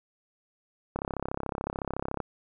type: click train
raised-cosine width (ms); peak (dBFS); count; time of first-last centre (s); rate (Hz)
1; -17; 43; 0.96-2.203; 33.8
effects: none